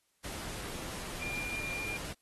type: tone in noise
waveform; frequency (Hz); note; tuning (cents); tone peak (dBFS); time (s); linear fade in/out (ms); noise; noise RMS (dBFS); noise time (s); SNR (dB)
sine; 2399; D7; +36; -36; 1.21-1.97; 5; pink; -42; 0.24-2.13; +3
effects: white hiss -75 dBFS RMS until 2.21 s + AAC 32 kbps